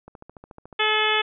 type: click train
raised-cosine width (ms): 1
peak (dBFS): -28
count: 10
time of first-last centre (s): 0.08-0.727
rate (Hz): 13.9
type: harmonic tone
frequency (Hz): 430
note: A4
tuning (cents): -40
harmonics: 1 / 2 / 3 / 4 / 5 / 6 / 7 / 8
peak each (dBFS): -27 / -27 / -27 / -27 / -27 / -27 / -27 / -27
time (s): 0.79-1.22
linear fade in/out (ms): 10
effects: none